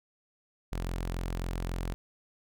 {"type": "tone", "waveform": "sawtooth", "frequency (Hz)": 43.65, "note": "F1", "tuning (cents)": 0, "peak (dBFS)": -28, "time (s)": [0.72, 1.94], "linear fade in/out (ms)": 0, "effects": []}